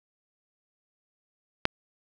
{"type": "click", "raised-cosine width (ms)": 0.3, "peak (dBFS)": -5, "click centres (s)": 1.654, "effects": []}